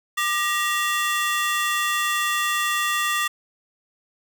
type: ring-modulated tone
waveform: 30% pulse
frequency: 1548 Hz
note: G6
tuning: 22 cents flat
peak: -15 dBFS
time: 0.17-3.28 s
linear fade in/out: 10 ms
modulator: 351 Hz
effects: none